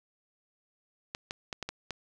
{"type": "clicks", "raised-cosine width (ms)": 0.2, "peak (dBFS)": -18, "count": 6, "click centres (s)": [1.149, 1.309, 1.528, 1.627, 1.69, 1.907], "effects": []}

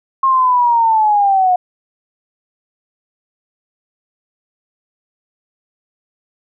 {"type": "linear sweep", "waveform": "sine", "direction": "down", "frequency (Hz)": [1076, 718], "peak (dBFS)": -9, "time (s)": [0.23, 1.56], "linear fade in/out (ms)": 5, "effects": []}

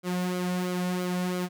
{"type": "tone with flanger", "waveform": "sawtooth", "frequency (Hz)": 180.5, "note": "F#3", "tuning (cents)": -43, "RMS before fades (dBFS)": -29, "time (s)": [0.03, 1.49], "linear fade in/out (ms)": 50, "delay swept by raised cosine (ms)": [1.1, 2.5], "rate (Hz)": 3, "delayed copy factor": -0.6, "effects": []}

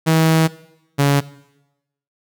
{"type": "tone pair in turn", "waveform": "sawtooth", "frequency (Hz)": [160.7, 141.41], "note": ["E3", "C#3"], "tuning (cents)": [-44, 35], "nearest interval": "major second", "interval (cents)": 221, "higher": "first", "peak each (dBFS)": -8, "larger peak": "neither", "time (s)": [[0.06, 0.48], [0.98, 1.21]], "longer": "first", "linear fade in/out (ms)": 20, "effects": ["noise-tail reverb RT60 0.9 s tail -19 dB re dry"]}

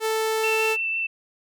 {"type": "tone", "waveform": "sawtooth", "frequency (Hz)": 440.7, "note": "A4", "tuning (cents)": 3, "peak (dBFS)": -18, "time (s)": [0, 0.77], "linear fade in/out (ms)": 50}
{"type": "tone with vibrato", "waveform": "sine", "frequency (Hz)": 2670, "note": "E7", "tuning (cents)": 22, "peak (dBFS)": -23, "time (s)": [0.43, 1.07], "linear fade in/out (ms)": 10, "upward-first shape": "sine", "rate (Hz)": 5.9, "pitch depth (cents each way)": 12}
{"effects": []}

